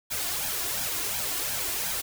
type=noise with flanger; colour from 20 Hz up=white; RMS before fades=-30 dBFS; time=0.1-2.02 s; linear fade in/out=20 ms; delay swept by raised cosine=1.2 to 2.9 ms; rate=2.8 Hz; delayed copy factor=+0.65; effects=none